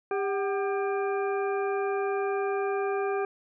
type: harmonic tone with a mistuned harmonic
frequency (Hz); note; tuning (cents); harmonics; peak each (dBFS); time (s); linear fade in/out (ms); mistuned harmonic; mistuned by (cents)
398.9; G4; +30; 1 / 2 / 3 / 4 / 6; -27 / -33 / -37 / -39 / -43; 0.11-3.25; 2; 2; -80
effects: none